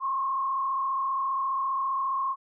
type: tone with frequency modulation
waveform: sine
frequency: 1076 Hz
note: C6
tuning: 48 cents sharp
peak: -25 dBFS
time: 0-2.36 s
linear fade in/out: 50 ms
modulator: 34.9 Hz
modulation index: 0.92
effects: none

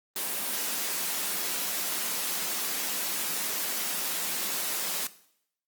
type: high-pass noise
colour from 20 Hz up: white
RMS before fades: -31 dBFS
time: 0.16-5.07 s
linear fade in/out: 2 ms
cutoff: 160 Hz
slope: 96 dB/octave
effects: noise-tail reverb RT60 0.7 s tail -17 dB re dry + Opus 24 kbps

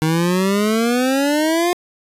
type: exponential sweep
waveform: 25% pulse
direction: up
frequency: 155.56 to 358.6 Hz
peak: -11 dBFS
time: 0.02-1.73 s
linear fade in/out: 0 ms
effects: resampled to 32000 Hz

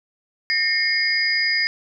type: tone cluster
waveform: sine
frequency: 1820 / 2150 / 4922 Hz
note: A#6 / C7 / D#8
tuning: -42 / +47 / -20 cents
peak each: -22 dBFS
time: 0.5-1.67 s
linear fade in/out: 0 ms
effects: none

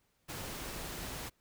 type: noise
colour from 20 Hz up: pink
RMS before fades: -42 dBFS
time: 0.28-1.3 s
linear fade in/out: 20 ms
effects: pink hiss -75 dBFS RMS until 1.4 s

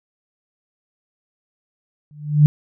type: tone with exponential growth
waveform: sine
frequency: 148.9 Hz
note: D3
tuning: 24 cents sharp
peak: -4 dBFS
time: 2.11-2.46 s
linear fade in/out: 0 ms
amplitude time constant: 75 ms
effects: none

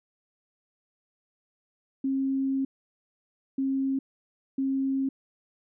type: tone bursts at uneven times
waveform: sine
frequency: 269.1 Hz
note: C4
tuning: 49 cents sharp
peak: -24 dBFS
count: 3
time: 2.04-2.65 / 3.58-3.99 / 4.58-5.09 s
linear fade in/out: 5 ms
effects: none

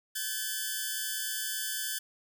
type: tone pair together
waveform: 5% pulse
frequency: 1539 / 1725.9 Hz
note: G6 / A6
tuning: -32 / -34 cents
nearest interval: major second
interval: 198 cents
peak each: -24 dBFS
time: 0.15-1.99 s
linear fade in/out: 10 ms
effects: none

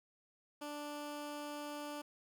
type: tone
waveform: 15% pulse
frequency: 293.7 Hz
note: D4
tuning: in tune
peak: -36 dBFS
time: 0.61-2.02 s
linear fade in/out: 10 ms
effects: none

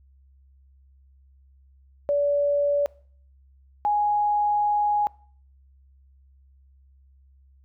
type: tone pair in turn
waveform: sine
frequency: 575 / 830.7 Hz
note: D5 / G#5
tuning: -37 / 0 cents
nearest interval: tritone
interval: 637 cents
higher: second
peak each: -19 dBFS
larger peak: neither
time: 2.09-2.86 / 3.85-5.07 s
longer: second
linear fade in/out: 0 ms
effects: noise-tail reverb RT60 0.5 s tail -23 dB re dry + added 67 Hz sine -53 dBFS peak until 7.64 s

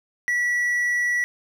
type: tone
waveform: triangle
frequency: 1945 Hz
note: B6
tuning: 27 cents flat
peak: -18 dBFS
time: 0.28-1.24 s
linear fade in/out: 0 ms
effects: none

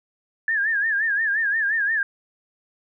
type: tone with vibrato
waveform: sine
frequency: 1711 Hz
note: A6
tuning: 49 cents flat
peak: -19 dBFS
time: 0.48-2.03 s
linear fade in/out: 2 ms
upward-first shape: sine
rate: 5.7 Hz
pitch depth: 120 cents each way
effects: none

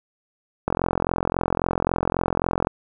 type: click train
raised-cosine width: 1 ms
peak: -6 dBFS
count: 88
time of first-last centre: 0.68-2.671 s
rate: 43.7 Hz
effects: none

